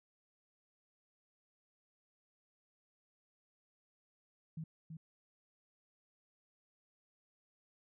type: tone with echo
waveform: sine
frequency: 160 Hz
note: D#3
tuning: 49 cents sharp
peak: -40 dBFS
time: 4.57-4.64 s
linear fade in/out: 5 ms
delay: 330 ms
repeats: 1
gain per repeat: -5 dB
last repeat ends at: 4.97 s
effects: none